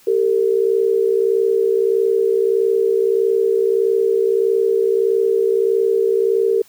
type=tone pair together; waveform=sine; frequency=392 / 453.6 Hz; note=G4 / A#4; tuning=0 / -47 cents; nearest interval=minor third; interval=253 cents; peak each=-16 dBFS; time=0.07-6.62 s; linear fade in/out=5 ms; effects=white hiss -50 dBFS RMS until 6.68 s